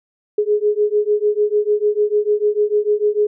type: beating tone pair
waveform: sine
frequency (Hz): 415.3 / 422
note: G#4 / G#4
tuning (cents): 0 / +28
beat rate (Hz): 6.7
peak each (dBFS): -17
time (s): 0.38-3.27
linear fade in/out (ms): 5
effects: none